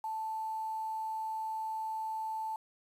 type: tone with quantisation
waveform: sine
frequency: 880 Hz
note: A5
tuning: in tune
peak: -34 dBFS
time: 0.04-2.56 s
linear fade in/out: 2 ms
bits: 9
effects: resampled to 32000 Hz